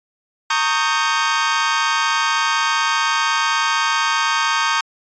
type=chord; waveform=sawtooth; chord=Eb dominant seventh; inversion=second; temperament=equal with one note detuned; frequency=916.3 / 1108.7 / 1244.5 / 1568 Hz; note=Bb5 / Db6 / Eb6 / G6; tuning=-30 / 0 / 0 / 0 cents; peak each=-18 dBFS; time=0.5-4.81 s; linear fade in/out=5 ms; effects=resampled to 16000 Hz